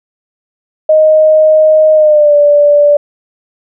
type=tone with pitch glide; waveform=sine; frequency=622.3 to 584 Hz; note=D#5 to D5; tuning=0 to -10 cents; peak=-3 dBFS; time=0.89-2.97 s; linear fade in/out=5 ms; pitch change=-110 cents; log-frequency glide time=1.94-2.35 s; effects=none